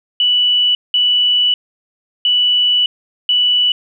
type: tone bursts at uneven times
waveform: sine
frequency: 2960 Hz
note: F#7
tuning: in tune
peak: -10 dBFS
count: 4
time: 0.2-0.75 / 0.94-1.54 / 2.25-2.86 / 3.29-3.72 s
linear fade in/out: 2 ms
effects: none